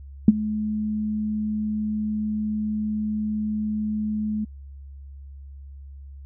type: tone with ADSR envelope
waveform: sine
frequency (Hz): 213.5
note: G#3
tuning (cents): +48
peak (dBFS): -5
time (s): 0.28-4.45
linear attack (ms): 3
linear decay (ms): 29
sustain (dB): -18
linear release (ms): 11
effects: added 69 Hz sine -38 dBFS peak until 6.25 s